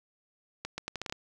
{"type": "accelerating click train", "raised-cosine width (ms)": 0.2, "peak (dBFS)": -18, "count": 8, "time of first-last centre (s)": [0.65, 1.125], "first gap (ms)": 130, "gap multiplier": 0.77, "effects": []}